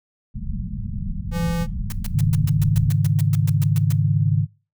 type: low-pass noise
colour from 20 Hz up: pink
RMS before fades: -27 dBFS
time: 0.34-2.91 s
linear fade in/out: 20 ms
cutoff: 220 Hz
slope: 96 dB/octave
type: tone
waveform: square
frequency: 169 Hz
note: E3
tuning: 43 cents sharp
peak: -23 dBFS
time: 1.31-1.67 s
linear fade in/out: 50 ms
type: noise bursts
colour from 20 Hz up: white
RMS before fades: -33 dBFS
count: 15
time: 1.9-3.925 s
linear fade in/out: 2 ms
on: 23 ms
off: 120 ms
type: chord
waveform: sine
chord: Ab suspended fourth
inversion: none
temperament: equal with one note detuned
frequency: 103.83 / 137.48 / 155.56 Hz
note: Ab2 / Db3 / Eb3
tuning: 0 / -14 / 0 cents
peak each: -20 dBFS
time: 2.12-4.47 s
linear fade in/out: 50 ms
effects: noise-tail reverb RT60 0.3 s tail -21 dB re dry